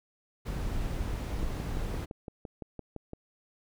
brown noise, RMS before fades -33 dBFS, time 0.45-2.06 s, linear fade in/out 20 ms
click train, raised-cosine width 2 ms, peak -26 dBFS, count 11, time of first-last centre 1.43-3.134 s, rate 5.87 Hz
effects none

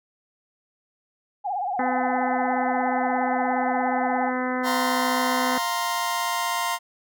sine tone with vibrato, 770 Hz, G5, 31 cents flat, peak -24 dBFS, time 1.44-4.31 s, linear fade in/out 20 ms, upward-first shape sine, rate 17 Hz, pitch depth 140 cents each way
harmonic tone, 253.4 Hz, B3, 45 cents sharp, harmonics 1 / 2 / 3 / 4 / 5 / 6 / 7 / 8, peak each -27 / -30 / -32 / -33 / -34 / -35 / -35 / -36 dBFS, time 1.79-5.58 s, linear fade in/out 2 ms
sawtooth chord, F suspended fourth, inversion none, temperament just, 698.5 / 931.3 / 1047.7 Hz, F5 / Bb5 / C6, 0 / -2 / +2 cents, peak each -26 / -24 / -23 dBFS, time 4.63-6.79 s, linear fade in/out 50 ms
effects none

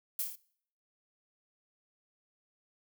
violet noise with echo, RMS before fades -33 dBFS, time 0.19-0.22 s, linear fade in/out 2 ms, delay 27 ms, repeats 5, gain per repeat -3 dB, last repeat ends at 0.355 s, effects noise-tail reverb RT60 0.6 s tail -22 dB re dry

